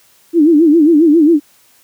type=tone with vibrato; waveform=sine; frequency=315.1 Hz; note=D#4; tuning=22 cents sharp; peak=-5 dBFS; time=0.33-1.4 s; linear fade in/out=50 ms; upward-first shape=sine; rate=7.4 Hz; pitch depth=150 cents each way; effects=white hiss -50 dBFS RMS until 1.83 s + high-pass 60 Hz 12 dB/octave

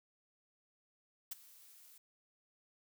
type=noise with ADSR envelope; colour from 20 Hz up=blue; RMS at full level=-39 dBFS; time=1.31-1.98 s; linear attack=10 ms; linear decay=16 ms; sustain=-21 dB; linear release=4 ms; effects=none

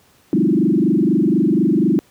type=tone with frequency modulation; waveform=sine; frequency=260 Hz; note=C4; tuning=11 cents flat; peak=-12 dBFS; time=0.33-1.99 s; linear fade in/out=0 ms; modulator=24.1 Hz; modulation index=3.6; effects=pink hiss -54 dBFS RMS until 2.1 s + high-pass 80 Hz 12 dB/octave

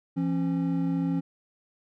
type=tone pair together; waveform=triangle; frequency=169.9 / 272.2 Hz; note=F3 / C#4; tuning=-47 / -31 cents; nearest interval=minor sixth; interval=816 cents; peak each=-25 dBFS; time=0.16-1.21 s; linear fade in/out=20 ms; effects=none

